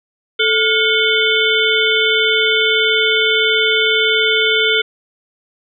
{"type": "harmonic tone with a mistuned harmonic", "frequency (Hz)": 439.2, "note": "A4", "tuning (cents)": -3, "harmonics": [1, 3, 5, 7, 8], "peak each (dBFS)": [-18, -18, -18, -18, -18], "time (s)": [0.39, 4.82], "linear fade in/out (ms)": 10, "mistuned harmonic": 3, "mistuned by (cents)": 140, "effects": []}